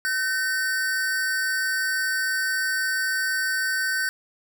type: tone pair together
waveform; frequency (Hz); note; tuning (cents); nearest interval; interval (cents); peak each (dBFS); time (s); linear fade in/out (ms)
square; 1527.4 / 1829; G6 / A#6; -45 / -33; minor third; 312; -24 / -31; 0.05-4.09; 0
effects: none